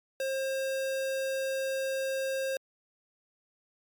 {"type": "tone", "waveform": "square", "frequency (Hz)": 534, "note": "C5", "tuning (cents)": 35, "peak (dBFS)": -30, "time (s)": [0.2, 2.57], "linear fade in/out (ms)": 2, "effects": ["MP3 96 kbps"]}